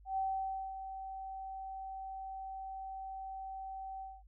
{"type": "tone with ADSR envelope", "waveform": "sine", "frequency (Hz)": 769, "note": "G5", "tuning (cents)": -33, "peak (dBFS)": -31, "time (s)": [0.05, 4.23], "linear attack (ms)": 120, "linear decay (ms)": 560, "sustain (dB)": -10, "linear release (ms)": 220, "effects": ["added 50 Hz sine -56 dBFS peak until 4.27 s"]}